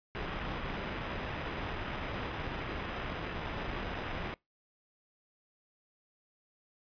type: noise with sample-and-hold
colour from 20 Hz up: pink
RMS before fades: -38 dBFS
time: 0.15-4.34 s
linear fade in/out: 0 ms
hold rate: 4410 Hz
effects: noise-tail reverb RT60 0.2 s tail -24 dB re dry + resampled to 11025 Hz

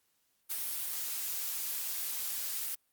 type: noise with ADSR envelope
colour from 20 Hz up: blue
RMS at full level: -32 dBFS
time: 0.49-2.75 s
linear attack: 30 ms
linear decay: 5 ms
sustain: -4 dB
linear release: 4 ms
effects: white hiss -75 dBFS RMS until 2.92 s + Opus 48 kbps

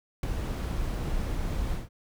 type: noise with ADSR envelope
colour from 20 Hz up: brown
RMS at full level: -22 dBFS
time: 0.23-1.89 s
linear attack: 4 ms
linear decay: 5 ms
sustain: -8 dB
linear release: 150 ms
effects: none

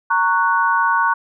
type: chord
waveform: sine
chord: F# major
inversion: first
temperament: just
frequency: 925 / 1110 / 1480 Hz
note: A#5 / C#6 / F#6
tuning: -14 / +2 / 0 cents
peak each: -18 dBFS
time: 0.1-1.14 s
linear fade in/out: 10 ms
effects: none

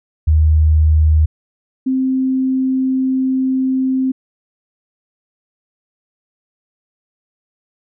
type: tone pair in turn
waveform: sine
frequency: 77.78 / 261.6 Hz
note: D#2 / C4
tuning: 0 / 0 cents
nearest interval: octave + major sixth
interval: 2100 cents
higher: second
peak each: -8 / -13 dBFS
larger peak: first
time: 0.27-1.26 / 1.86-4.12 s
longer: second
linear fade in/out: 10 ms
effects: none

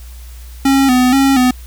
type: tone with vibrato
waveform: square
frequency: 261.6 Hz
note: C4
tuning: in tune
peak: -9 dBFS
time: 0.65-1.51 s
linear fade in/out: 5 ms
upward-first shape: square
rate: 2.1 Hz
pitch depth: 68 cents each way
effects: added 60 Hz sine -30 dBFS peak until 1.66 s + white hiss -43 dBFS RMS until 1.66 s

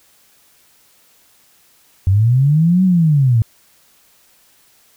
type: linear two-way sweep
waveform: sine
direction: up then down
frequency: 90.5 to 190 to 108.3 Hz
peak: -9 dBFS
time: 2.07-3.42 s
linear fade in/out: 0 ms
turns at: 2.84 s
effects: white hiss -53 dBFS RMS until 4.96 s

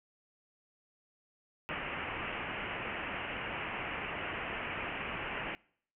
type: low-pass noise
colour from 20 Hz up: white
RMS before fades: -39 dBFS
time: 1.69-5.55 s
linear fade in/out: 0 ms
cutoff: 2900 Hz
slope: 96 dB/octave
effects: noise-tail reverb RT60 0.6 s tail -24 dB re dry

